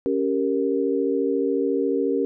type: chord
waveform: sine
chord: G diminished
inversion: second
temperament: equal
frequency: 277.2 / 392 / 466.2 Hz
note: Db4 / G4 / Bb4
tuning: 0 / 0 / 0 cents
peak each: -24 dBFS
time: 0.06-2.25 s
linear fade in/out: 0 ms
effects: none